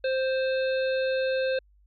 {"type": "harmonic tone", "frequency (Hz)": 524, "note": "C5", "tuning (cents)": 2, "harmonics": [1, 3, 5, 7, 8], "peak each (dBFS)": [-24, -34, -38, -41, -42], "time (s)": [0.04, 1.59], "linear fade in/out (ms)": 5, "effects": ["added 50 Hz sine -57 dBFS peak until 1.86 s"]}